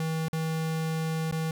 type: tone with dropouts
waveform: square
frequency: 160.4 Hz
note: E3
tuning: 47 cents flat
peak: -28 dBFS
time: 0-1.51 s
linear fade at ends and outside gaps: 2 ms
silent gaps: 0.284-0.33 / 1.313-1.324 s
effects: none